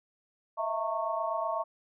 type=tone cluster; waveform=sine; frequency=641 / 669 / 911 / 1101 Hz; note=E5 / E5 / A#5 / C#6; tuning=-49 / +25 / -40 / -12 cents; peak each=-35 / -34 / -35 / -34 dBFS; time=0.57-1.64 s; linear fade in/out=20 ms; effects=none